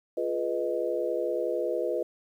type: chord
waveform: sine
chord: F half-diminished seventh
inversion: none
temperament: equal with one note detuned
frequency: 349.2 / 423.1 / 493.9 / 622.3 Hz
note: F4 / Ab4 / Cb5 / Eb5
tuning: 0 / +32 / 0 / 0 cents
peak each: -32 / -34 / -30 / -32 dBFS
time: 0.17-2.03 s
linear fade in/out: 5 ms
effects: 10-bit